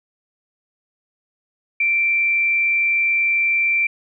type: tone with frequency modulation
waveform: sine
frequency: 2349 Hz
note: D7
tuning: in tune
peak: -15 dBFS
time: 1.8-3.87 s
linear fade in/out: 5 ms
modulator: 109 Hz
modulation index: 0.26
effects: none